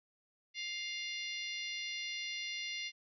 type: harmonic tone with a mistuned harmonic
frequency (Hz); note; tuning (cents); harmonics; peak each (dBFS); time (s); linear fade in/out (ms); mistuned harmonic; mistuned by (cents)
701; F5; +6; 3 / 4 / 5 / 6 / 7 / 8; -42 / -44 / -46 / -48 / -49 / -50; 0.54-2.92; 50; 8; +42
effects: none